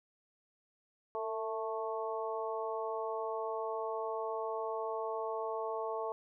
harmonic tone with a mistuned harmonic, 220 Hz, A3, in tune, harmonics 2 / 3 / 4 / 5, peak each -38 / -40 / -41 / -42 dBFS, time 1.15-6.12 s, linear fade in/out 0 ms, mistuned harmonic 2, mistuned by +32 cents, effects none

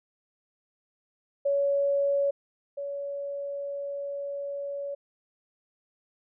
sine tone pair in turn, 562 / 564.2 Hz, C#5 / C#5, +24 / +30 cents, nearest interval unison, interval 6 cents, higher second, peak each -22 / -31 dBFS, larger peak first, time 1.45-2.31 / 2.77-4.95 s, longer second, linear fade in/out 10 ms, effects none

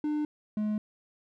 triangle tone pair in turn, 300 / 212.1 Hz, D4 / G#3, +37 / +37 cents, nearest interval tritone, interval 600 cents, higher first, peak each -25 dBFS, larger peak neither, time 0.04-0.25 / 0.57-0.78 s, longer neither, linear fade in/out 2 ms, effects none

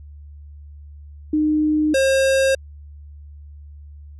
sine / square tone pair in turn, 305.4 / 535.7 Hz, D#4 / C5, -32 / +41 cents, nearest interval minor seventh, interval 973 cents, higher second, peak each -15 dBFS, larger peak neither, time 1.33-1.94 / 1.94-2.55 s, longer neither, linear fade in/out 5 ms, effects added 73 Hz sine -37 dBFS peak until 4.19 s + resampled to 24000 Hz

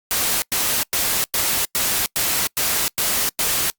white noise bursts, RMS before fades -20 dBFS, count 9, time 0.11-3.7 s, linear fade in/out 0 ms, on 310 ms, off 100 ms, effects noise-tail reverb RT60 0.1 s tail -25 dB re dry + Opus 48 kbps

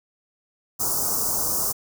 white band-stop noise, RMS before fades -24 dBFS, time 0.79-1.73 s, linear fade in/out 20 ms, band 1300 to 5200 Hz, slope 48 dB/octave, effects none

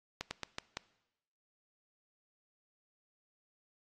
slowing click train, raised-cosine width 0.2 ms, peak -19 dBFS, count 5, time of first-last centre 0.21-0.77 s, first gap 100 ms, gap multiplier 1.23, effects noise-tail reverb RT60 0.9 s tail -21 dB re dry + AAC 32 kbps

